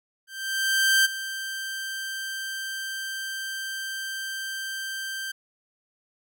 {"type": "tone with ADSR envelope", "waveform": "sawtooth", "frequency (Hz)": 1568, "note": "G6", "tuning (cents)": 0, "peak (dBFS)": -13, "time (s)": [0.27, 5.32], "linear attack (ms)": 780, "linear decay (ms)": 19, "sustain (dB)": -14, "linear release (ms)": 10, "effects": []}